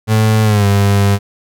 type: tone with pitch glide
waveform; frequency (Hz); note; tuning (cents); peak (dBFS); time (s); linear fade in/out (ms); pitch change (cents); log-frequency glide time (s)
35% pulse; 109.3 to 100.23; A2 to G2; -11 to +39; -7; 0.07-1.19; 50; -150; 0.43-0.66
effects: none